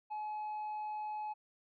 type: tone with tanh clipping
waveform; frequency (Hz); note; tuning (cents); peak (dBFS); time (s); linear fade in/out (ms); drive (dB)
triangle; 850; G#5; +40; -38; 0.1-1.34; 20; 7
effects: none